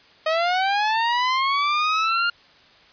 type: linear sweep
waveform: sawtooth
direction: up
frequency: 622.3 to 1413 Hz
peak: -15 dBFS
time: 0.26-2.3 s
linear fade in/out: 5 ms
effects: white hiss -52 dBFS RMS until 2.92 s + resampled to 11025 Hz